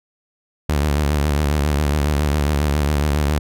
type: tone with vibrato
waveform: sawtooth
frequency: 73.42 Hz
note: D2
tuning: in tune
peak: -12 dBFS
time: 0.69-3.39 s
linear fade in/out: 5 ms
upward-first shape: sine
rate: 7.3 Hz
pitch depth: 78 cents each way
effects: none